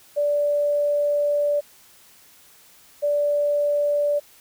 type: tone pair in turn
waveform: sine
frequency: 583 / 583 Hz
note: D5 / D5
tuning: -13 / -13 cents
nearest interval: unison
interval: 0 cents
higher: neither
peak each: -18 dBFS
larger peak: neither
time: 0.16-1.61 / 3.02-4.2 s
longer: first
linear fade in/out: 20 ms
effects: white hiss -52 dBFS RMS until 4.4 s